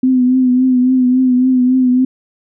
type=tone with vibrato; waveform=sine; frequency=254.3 Hz; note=C4; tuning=49 cents flat; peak=-8 dBFS; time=0.03-2.05 s; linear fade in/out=5 ms; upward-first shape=triangle; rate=3.6 Hz; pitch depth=47 cents each way; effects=none